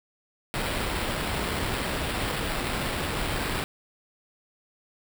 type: noise with sample-and-hold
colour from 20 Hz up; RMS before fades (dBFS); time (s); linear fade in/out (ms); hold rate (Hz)
pink; -29; 0.54-3.64; 0; 6300
effects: none